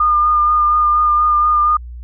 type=tone with vibrato; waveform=sine; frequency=1211 Hz; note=D#6; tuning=47 cents flat; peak=-10 dBFS; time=0-1.77 s; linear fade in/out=5 ms; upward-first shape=sine; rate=4.2 Hz; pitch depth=18 cents each way; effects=added 60 Hz sine -28 dBFS peak until 2.03 s